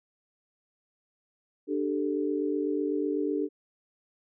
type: chord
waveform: sine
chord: D suspended fourth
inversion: none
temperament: equal with one note detuned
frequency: 296.2 / 392 / 440 Hz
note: D4 / G4 / A4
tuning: +15 / 0 / 0 cents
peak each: -29 / -31 / -32 dBFS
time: 1.67-3.49 s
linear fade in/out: 50 ms
effects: none